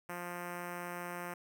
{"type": "tone with notch filter", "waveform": "5% pulse", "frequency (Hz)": 175.7, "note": "F3", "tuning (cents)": 11, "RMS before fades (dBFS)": -42, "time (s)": [0.09, 1.34], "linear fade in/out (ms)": 5, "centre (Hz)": 4500, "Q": 0.81, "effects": []}